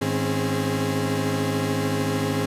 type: tone cluster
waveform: 35% pulse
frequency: 104.9 / 157.2 / 258.5 / 272 / 412.5 Hz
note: G#2 / D#3 / C4 / C#4 / G#4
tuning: +18 / +18 / -21 / -33 / -12 cents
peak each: -27 dBFS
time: 0.01-2.46 s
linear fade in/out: 10 ms
effects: resampled to 32000 Hz